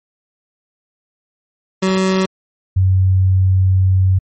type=tone pair in turn; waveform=25% pulse / sine; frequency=188.9 / 94.07 Hz; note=F#3 / F#2; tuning=+36 / +29 cents; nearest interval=octave; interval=1207 cents; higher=first; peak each=-9 dBFS; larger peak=neither; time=1.82-2.26 / 2.76-4.19 s; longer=second; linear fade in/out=10 ms; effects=MP3 32 kbps